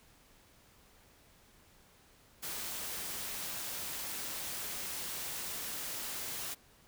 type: noise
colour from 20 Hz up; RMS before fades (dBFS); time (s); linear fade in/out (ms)
white; -40; 2.42-6.55; 20
effects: pink hiss -63 dBFS RMS until 6.87 s